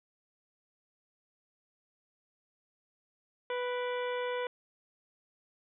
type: harmonic tone with a mistuned harmonic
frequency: 493.9 Hz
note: B4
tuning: in tune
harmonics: 1 / 2 / 3 / 4 / 5 / 6 / 7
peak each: -33 / -39 / -43 / -45 / -47 / -49 / -50 dBFS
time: 3.5-4.47 s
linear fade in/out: 2 ms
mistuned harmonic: 5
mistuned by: -86 cents
effects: none